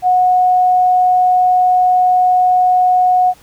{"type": "tone", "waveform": "sine", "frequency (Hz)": 731, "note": "F#5", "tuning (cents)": -21, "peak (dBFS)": -8, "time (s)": [0.02, 3.34], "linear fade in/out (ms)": 50, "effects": ["pink hiss -46 dBFS RMS until 3.42 s"]}